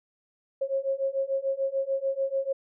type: beating tone pair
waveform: sine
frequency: 538 / 544.8 Hz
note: C5 / C#5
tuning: +48 / -30 cents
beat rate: 6.8 Hz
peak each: -29 / -28 dBFS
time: 0.61-2.53 s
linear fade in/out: 10 ms
effects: none